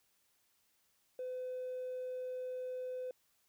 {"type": "tone with hard clipping", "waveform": "sine", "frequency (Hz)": 507, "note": "B4", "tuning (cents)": 45, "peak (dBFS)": -39, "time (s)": [1.19, 3.11], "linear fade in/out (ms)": 2, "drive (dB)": 1, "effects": ["white hiss -75 dBFS RMS until 3.48 s"]}